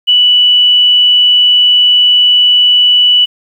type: tone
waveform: sine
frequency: 2960 Hz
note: F#7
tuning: in tune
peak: -4 dBFS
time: 0.07-3.26 s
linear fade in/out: 20 ms
effects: 7-bit